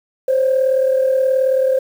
sine tone pair together, 522.3 / 561 Hz, C5 / C#5, -3 / +21 cents, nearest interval minor second, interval 124 cents, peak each -12 / -20 dBFS, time 0.28-1.79 s, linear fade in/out 5 ms, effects tanh soft clip ceiling -7 dBFS + 7-bit

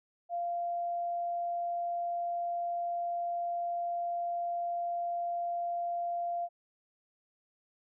sine tone, 693 Hz, F5, 14 cents flat, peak -31 dBFS, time 0.29-6.49 s, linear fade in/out 50 ms, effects none

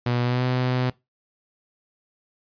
sawtooth tone with pitch glide, 121.8 to 126.53 Hz, B2 to B2, -24 to +42 cents, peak -17 dBFS, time 0.06-0.9 s, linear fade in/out 5 ms, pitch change +66 cents, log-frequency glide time 0.23-0.44 s, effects noise-tail reverb RT60 0.2 s tail -20 dB re dry + resampled to 11025 Hz

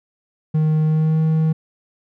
triangle tone with pitch glide, 155.56 to 158.55 Hz, D#3 to D#3, 0 to +33 cents, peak -12 dBFS, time 0.54-1.53 s, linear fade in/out 10 ms, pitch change +33 cents, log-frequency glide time 0.84-1.2 s, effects none

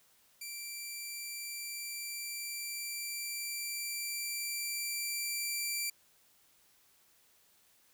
10% pulse tone with level ramp, 2349 Hz, D7, in tune, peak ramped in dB -32 to -24 dBFS, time 0.41-5.9 s, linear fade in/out 5 ms, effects white hiss -67 dBFS RMS until 7.93 s

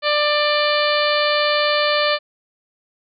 harmonic tone with a mistuned harmonic, 593 Hz, D5, 17 cents sharp, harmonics 1 / 2 / 3 / 4 / 5 / 6 / 7 / 8, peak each -19 / -22 / -24 / -25 / -26 / -27 / -27 / -28 dBFS, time 0.02-2.19 s, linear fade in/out 50 ms, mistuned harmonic 8, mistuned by -65 cents, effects none

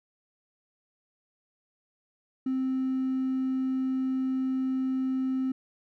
triangle tone with hard clipping, 261.6 Hz, C4, in tune, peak -26 dBFS, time 2.46-5.52 s, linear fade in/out 5 ms, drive 4 dB, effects none

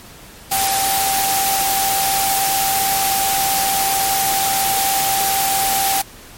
sine tone in noise, 780 Hz, G5, 9 cents flat, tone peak -18 dBFS, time 0.51-6.02 s, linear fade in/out 10 ms, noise white, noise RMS -19 dBFS, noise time 0.51-6.02 s, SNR -2 dB, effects pink hiss -40 dBFS RMS until 6.37 s + MP3 64 kbps

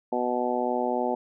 harmonic tone, 123.47 Hz, B2, in tune, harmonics 2 / 3 / 4 / 5 / 6 / 7, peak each -31 / -31 / -31 / -31 / -31 / -31 dBFS, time 0.12-1.15 s, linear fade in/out 5 ms, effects none

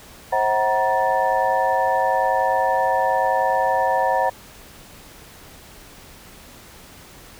sine tone cluster, 532 / 643 / 753 / 946 / 1762 Hz, C5 / E5 / F#5 / A#5 / A6, +29 / -43 / +30 / +25 / +2 cents, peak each -23 / -26 / -21 / -21 / -29 dBFS, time 0.32-4.3 s, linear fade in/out 10 ms, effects pink hiss -44 dBFS RMS until 7.39 s

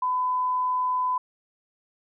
sine tone, 1006 Hz, B5, 32 cents sharp, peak -22 dBFS, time 0.02-1.18 s, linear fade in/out 5 ms, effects none

